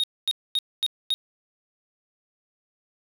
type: tone bursts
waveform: triangle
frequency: 3729 Hz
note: A#7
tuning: in tune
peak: -19 dBFS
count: 5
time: 0-1.14 s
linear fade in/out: 0 ms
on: 36 ms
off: 240 ms
effects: none